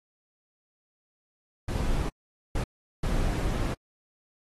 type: noise bursts at uneven times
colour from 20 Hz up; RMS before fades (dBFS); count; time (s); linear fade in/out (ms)
brown; -27; 3; 1.68-2.09 / 2.55-2.64 / 3.03-3.74; 5
effects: AAC 32 kbps